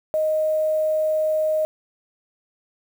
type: tone with quantisation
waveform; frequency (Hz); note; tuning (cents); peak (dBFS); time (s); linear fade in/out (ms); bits
sine; 622.3; D#5; 0; -18; 0.14-1.65; 0; 7
effects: none